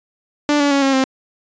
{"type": "tone with pitch steps", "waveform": "sawtooth", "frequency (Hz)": [293.7, 286, 278.5, 271.2, 264.1], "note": ["D4", "D4", "C#4", "C#4", "C4"], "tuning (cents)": [0, -46, 8, -38, 16], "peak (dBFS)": -9, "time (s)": [0.49, 1.04], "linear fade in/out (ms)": 0, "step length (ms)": 110, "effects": ["resampled to 16000 Hz"]}